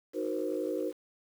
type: chord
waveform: sine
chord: C half-diminished seventh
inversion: first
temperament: equal with one note detuned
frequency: 311.1 / 370 / 471.9 / 523.3 Hz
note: Eb4 / Gb4 / Bb4 / C5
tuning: 0 / 0 / +21 / 0 cents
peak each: -35 / -35 / -35 / -36 dBFS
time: 0.13-0.93 s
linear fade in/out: 50 ms
effects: tanh soft clip ceiling -21 dBFS + 9-bit

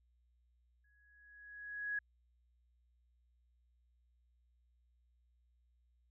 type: tone with exponential growth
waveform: sine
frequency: 1670 Hz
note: G#6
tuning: 9 cents sharp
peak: -34 dBFS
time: 0.84-1.99 s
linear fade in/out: 5 ms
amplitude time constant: 250 ms
effects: added 60 Hz sine -70 dBFS peak until 6.1 s

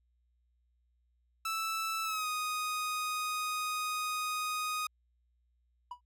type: tone with pitch glide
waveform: sawtooth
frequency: 1318.5 to 1244.5 Hz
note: E6 to D#6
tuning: 0 to 0 cents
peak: -29 dBFS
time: 1.45-4.87 s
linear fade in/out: 5 ms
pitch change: -100 cents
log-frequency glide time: 2.04-2.27 s
type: tone with exponential decay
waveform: triangle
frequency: 979 Hz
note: B5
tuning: 15 cents flat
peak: -34 dBFS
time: 5.91-6.01 s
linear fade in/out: 5 ms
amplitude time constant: 20 ms
effects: added 60 Hz sine -70 dBFS peak until 6.05 s

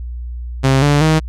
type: tone with pitch steps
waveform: sawtooth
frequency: 133.8 / 145.07 / 157.29 Hz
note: C3 / D3 / D#3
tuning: +39 / -21 / +19 cents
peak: -6 dBFS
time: 0.63-1.2 s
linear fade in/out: 20 ms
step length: 190 ms
effects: added 60 Hz sine -23 dBFS peak until 1.28 s + low-pass 8000 Hz 12 dB/octave

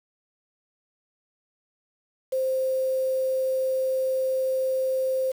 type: tone with quantisation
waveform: sine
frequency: 523 Hz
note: C5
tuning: 1 cent flat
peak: -22 dBFS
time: 2.32-5.32 s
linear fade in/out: 10 ms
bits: 7
effects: none

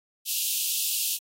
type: high-pass noise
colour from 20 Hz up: white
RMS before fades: -27 dBFS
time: 0.25-1.19 s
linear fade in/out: 50 ms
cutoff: 2600 Hz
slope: 96 dB/octave
effects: AAC 48 kbps

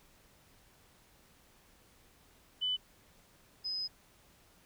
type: tone pair in turn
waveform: sine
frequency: 3000 / 5045 Hz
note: F#7 / D#8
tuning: +23 / +23 cents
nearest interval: major sixth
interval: 900 cents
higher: second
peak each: -30 / -34 dBFS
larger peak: first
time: 2.61-2.77 / 3.64-3.88 s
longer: second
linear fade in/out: 20 ms
effects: pink hiss -64 dBFS RMS until 4.65 s

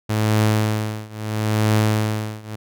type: tone with tremolo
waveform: sawtooth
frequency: 107.8 Hz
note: A2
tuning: 35 cents flat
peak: -10 dBFS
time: 0.09-2.56 s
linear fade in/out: 10 ms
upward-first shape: triangle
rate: 0.75 Hz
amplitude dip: 95%
effects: none

